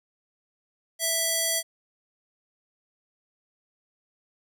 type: tone with band-pass filter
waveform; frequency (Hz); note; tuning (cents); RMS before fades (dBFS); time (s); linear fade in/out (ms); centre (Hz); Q
square; 659; E5; -1; -26; 0.99-1.63; 50; 10000; 0.81
effects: none

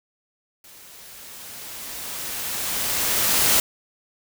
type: noise with level ramp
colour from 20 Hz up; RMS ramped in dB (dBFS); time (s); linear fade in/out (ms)
white; -47 to -17; 0.64-3.6; 2
effects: none

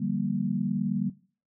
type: chord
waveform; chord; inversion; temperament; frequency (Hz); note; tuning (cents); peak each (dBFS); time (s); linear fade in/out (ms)
sine; G minor seventh; second; just; 147 / 176.4 / 196 / 235.2; D3 / F3 / G3 / Bb3; +2 / +18 / 0 / +16; -33 / -34 / -29 / -30; 0-1.1; 10
effects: noise-tail reverb RT60 0.4 s tail -18 dB re dry

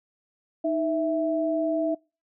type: tone pair together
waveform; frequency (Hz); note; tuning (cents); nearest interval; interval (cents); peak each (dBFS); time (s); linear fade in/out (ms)
sine; 312.8 / 658; D#4 / E5; +9 / -3; octave + minor second; 1288; -26 / -24; 0.64-1.95; 10
effects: noise-tail reverb RT60 0.3 s tail -26 dB re dry

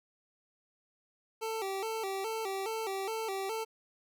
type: tone with vibrato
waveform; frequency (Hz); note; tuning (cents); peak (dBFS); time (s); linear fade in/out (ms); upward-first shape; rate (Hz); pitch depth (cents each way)
25% pulse; 415.3; G#4; 0; -30; 1.41-3.65; 20; square; 2.4; 120
effects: none

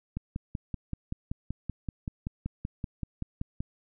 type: click train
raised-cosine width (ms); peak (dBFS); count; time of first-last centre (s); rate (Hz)
5; -20; 19; 0.17-3.605; 5.24
effects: none

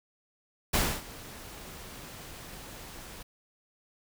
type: noise with ADSR envelope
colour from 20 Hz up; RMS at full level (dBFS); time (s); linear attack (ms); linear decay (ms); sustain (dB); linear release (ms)
pink; -25; 0.73-3.23; 12; 270; -20; 8
effects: none

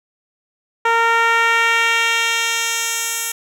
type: tone with band-pass filter sweep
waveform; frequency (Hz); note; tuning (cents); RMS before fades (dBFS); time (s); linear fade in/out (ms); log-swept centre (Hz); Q
10% pulse; 460.1; A#4; -23; -17; 0.85-3.32; 5; 950 to 10000; 0.96
effects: none

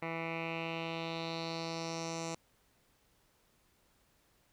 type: tone with low-pass filter sweep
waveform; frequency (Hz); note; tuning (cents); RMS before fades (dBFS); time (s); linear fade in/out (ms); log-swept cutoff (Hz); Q
10% pulse; 164.81; E3; 0; -39; 0.02-2.35; 5; 2000 to 6900; 3.5
effects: pink hiss -71 dBFS RMS until 4.52 s

